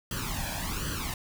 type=noise with flanger; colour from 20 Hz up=pink; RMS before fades=-33 dBFS; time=0.11-1.14 s; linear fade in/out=2 ms; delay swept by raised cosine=0.65 to 1.24 ms; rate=1.3 Hz; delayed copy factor=+0.8; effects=none